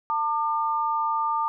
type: tone pair together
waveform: sine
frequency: 899 / 1200 Hz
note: A5 / D6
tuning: +37 / +37 cents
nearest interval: perfect fourth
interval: 500 cents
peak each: -25 dBFS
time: 0.1-1.48 s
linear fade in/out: 0 ms
effects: none